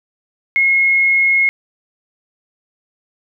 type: tone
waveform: sine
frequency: 2163 Hz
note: C#7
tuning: 43 cents flat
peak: -10 dBFS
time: 0.56-1.49 s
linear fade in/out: 0 ms
effects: none